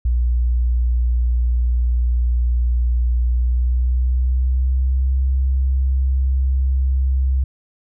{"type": "tone with pitch glide", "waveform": "sine", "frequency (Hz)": [60.2, 65.65], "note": ["B1", "C2"], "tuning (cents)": [-44, 6], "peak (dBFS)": -14, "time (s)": [0.05, 7.44], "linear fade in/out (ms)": 5, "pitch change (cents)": 150, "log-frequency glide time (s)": [3.21, 5.2], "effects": []}